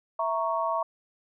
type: chord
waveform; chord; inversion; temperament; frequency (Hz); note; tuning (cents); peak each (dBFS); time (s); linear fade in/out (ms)
sine; A# diminished; second; equal; 659.3 / 932.3 / 1108.7; E5 / A#5 / C#6; 0 / 0 / 0; -29 / -30 / -29; 0.19-0.83; 5
effects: none